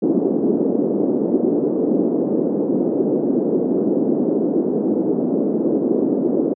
pink band-pass noise, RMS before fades -18 dBFS, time 0.02-6.54 s, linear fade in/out 10 ms, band 230 to 430 Hz, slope 24 dB/octave, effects high-pass 150 Hz 12 dB/octave

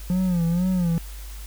triangle tone with vibrato, 176.3 Hz, F3, 17 cents sharp, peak -17 dBFS, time 0.1-0.98 s, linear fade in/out 0 ms, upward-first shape sine, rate 2.1 Hz, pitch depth 100 cents each way, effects added 50 Hz sine -34 dBFS peak until 1.46 s + white hiss -45 dBFS RMS until 1.46 s

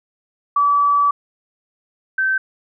sine tone pair in turn, 1150 / 1546.9 Hz, D6 / G6, -37 / -23 cents, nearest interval perfect fourth, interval 514 cents, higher second, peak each -12 / -15 dBFS, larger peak first, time 0.56-1.11 / 2.18-2.38 s, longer first, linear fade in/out 5 ms, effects none

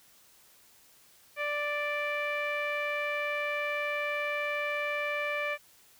sawtooth tone with low-pass filter, 587.3 Hz, D5, in tune, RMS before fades -32 dBFS, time 1.36-5.58 s, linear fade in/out 50 ms, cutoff 2200 Hz, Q 5.6, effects white hiss -60 dBFS RMS until 5.99 s

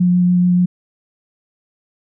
sine tone with vibrato, 178.6 Hz, F3, 39 cents sharp, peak -10 dBFS, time 0-0.66 s, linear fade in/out 10 ms, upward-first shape sine, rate 7 Hz, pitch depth 9 cents each way, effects none

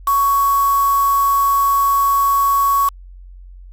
sine tone with quantisation, 1115 Hz, C#6, 10 cents sharp, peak -12 dBFS, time 0.07-2.89 s, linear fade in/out 5 ms, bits 4, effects added 45 Hz sine -35 dBFS peak until 3.72 s

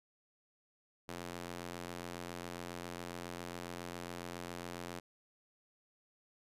square tone with high-pass filter, 43.65 Hz, F1, in tune, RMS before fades -45 dBFS, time 1.08-5 s, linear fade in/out 10 ms, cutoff 230 Hz, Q 0.58, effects resampled to 32000 Hz

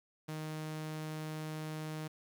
sawtooth tone, 155.56 Hz, D#3, in tune, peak -35 dBFS, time 0.28-2.08 s, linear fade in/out 10 ms, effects 11-bit

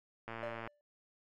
click train, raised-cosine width 0.5 ms, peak -28 dBFS, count 46, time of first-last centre 0.28-0.675 s, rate 114 Hz
triangle tone with exponential decay, 587.3 Hz, D5, in tune, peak -34 dBFS, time 0.43-0.81 s, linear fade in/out 1 ms, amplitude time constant 81 ms
effects none

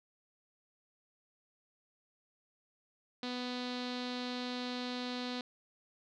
sawtooth tone with low-pass filter, 248.2 Hz, B3, 9 cents sharp, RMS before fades -39 dBFS, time 3.23-5.41 s, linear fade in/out 2 ms, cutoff 4100 Hz, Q 4.7, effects none

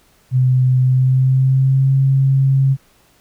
sine tone with pitch glide, 128.1 to 135.01 Hz, C3 to C#3, -36 to -45 cents, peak -10 dBFS, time 0.31-2.77 s, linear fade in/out 50 ms, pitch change +91 cents, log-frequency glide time 0.8-1.94 s, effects pink hiss -54 dBFS RMS until 3.2 s

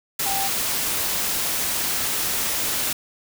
sine tone in noise, 784 Hz, G5, in tune, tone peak -26 dBFS, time 0.26-0.48 s, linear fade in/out 5 ms, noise white, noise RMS -24 dBFS, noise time 0.19-2.93 s, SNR -5 dB, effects none

